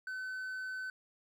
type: tone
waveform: triangle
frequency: 1518 Hz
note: F#6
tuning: 44 cents sharp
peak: -36 dBFS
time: 0.07-0.9 s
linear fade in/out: 2 ms
effects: none